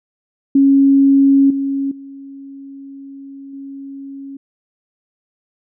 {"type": "tone with level steps", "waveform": "sine", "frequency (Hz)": 275, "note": "C#4", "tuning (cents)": -14, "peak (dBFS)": [-7, -16, -31, -28], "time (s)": [0.55, 4.37], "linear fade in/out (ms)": 5, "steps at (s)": [1.5, 1.91, 3.53], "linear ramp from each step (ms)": 5, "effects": []}